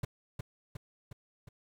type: noise with echo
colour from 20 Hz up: brown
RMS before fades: -34 dBFS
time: 0.03-0.05 s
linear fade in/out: 5 ms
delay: 360 ms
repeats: 4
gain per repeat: -4 dB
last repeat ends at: 1.49 s
effects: none